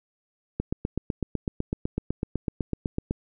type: click train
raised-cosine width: 3 ms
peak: -13 dBFS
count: 21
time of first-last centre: 0.6-3.109 s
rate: 7.97 Hz
effects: none